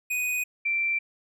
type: tone pair in turn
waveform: square / sine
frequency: 2489 / 2349 Hz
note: D#7 / D7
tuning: 0 / 0 cents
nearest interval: minor second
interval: 100 cents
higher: first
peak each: -26 / -23 dBFS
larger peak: second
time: 0.1-0.44 / 0.65-0.99 s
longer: neither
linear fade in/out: 10 ms
effects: none